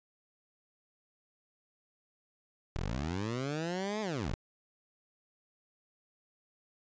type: linear two-way sweep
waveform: 15% pulse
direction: up then down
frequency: 34.65 to 220 to 34.65 Hz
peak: -27 dBFS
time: 2.76-4.34 s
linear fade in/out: 0 ms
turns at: 4.01 s
effects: resampled to 16000 Hz